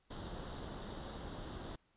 pink noise with comb filter, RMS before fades -45 dBFS, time 0.1-1.76 s, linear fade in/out 10 ms, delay 0.21 ms, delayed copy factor +0.75, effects pink hiss -75 dBFS RMS until 1.96 s + resampled to 8000 Hz

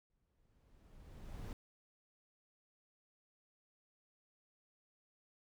brown noise with exponential growth, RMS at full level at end -43 dBFS, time 0.1-1.53 s, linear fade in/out 1 ms, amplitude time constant 310 ms, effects none

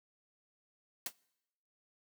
white noise with exponential decay, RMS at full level -33 dBFS, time 1.06-1.13 s, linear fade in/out 2 ms, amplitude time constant 15 ms, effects noise-tail reverb RT60 0.9 s tail -25 dB re dry + high-pass 150 Hz 12 dB/octave

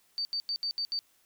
sine tone bursts at uneven times, 4598 Hz, D8, 37 cents flat, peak -29 dBFS, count 6, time 0.18-0.25 / 0.33-0.4 / 0.49-0.56 / 0.63-0.71 / 0.78-0.85 / 0.92-0.99 s, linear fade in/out 0 ms, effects white hiss -67 dBFS RMS until 1.25 s

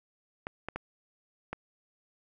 clicks, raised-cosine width 0.5 ms, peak -20 dBFS, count 4, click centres 0.469 / 0.686 / 0.76 / 1.53 s, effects none

